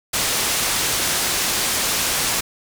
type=low-pass noise; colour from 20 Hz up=white; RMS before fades=-21 dBFS; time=0.13-2.41 s; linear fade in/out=10 ms; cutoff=9700 Hz; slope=12 dB/octave; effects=none